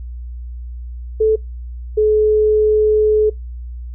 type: tone pair in turn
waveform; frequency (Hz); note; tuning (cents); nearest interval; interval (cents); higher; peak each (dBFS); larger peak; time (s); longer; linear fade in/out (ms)
sine; 436.4 / 427.9; A4 / A4; -14 / -48; unison; 34; first; -10; neither; 1.2-1.36 / 1.97-3.3; second; 10
effects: noise-tail reverb RT60 0.2 s tail -26 dB re dry + added 60 Hz sine -26 dBFS peak until 3.94 s